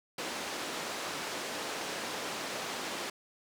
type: band-pass noise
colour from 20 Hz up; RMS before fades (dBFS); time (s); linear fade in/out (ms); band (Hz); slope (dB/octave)
pink; -38; 0.18-3.1; 5; 320 to 7200; 12
effects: none